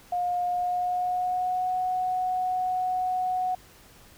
sine tone with pitch glide, 713 to 736.9 Hz, F5 to F#5, +36 to -7 cents, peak -24 dBFS, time 0.12-3.55 s, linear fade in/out 5 ms, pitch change +57 cents, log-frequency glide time 0.45-1.72 s, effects pink hiss -53 dBFS RMS until 4.17 s

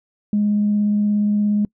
sine tone with vibrato, 207.7 Hz, G#3, in tune, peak -14 dBFS, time 0.33-1.65 s, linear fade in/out 2 ms, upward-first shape sine, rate 17 Hz, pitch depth 8 cents each way, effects noise-tail reverb RT60 0.1 s tail -26 dB re dry + tanh soft clip ceiling -10 dBFS

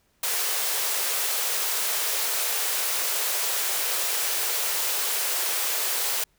white high-pass noise, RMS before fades -26 dBFS, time 0.23-6.24 s, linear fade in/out 5 ms, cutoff 380 Hz, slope 48 dB/octave, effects pink hiss -67 dBFS RMS until 6.38 s

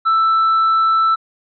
sine tone with tanh clipping, 1324 Hz, E6, 7 cents sharp, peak -12 dBFS, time 0.05-1.16 s, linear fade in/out 20 ms, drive 2 dB, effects resampled to 11025 Hz

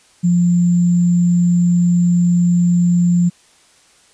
sine tone with sample-and-hold, 174.61 Hz, F3, in tune, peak -10 dBFS, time 0.23-3.3 s, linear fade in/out 20 ms, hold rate 7350 Hz, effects white hiss -51 dBFS RMS until 4.13 s + resampled to 22050 Hz

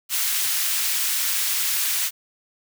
white high-pass noise, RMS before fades -23 dBFS, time 0.09-2.11 s, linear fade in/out 50 ms, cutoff 1600 Hz, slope 12 dB/octave, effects none

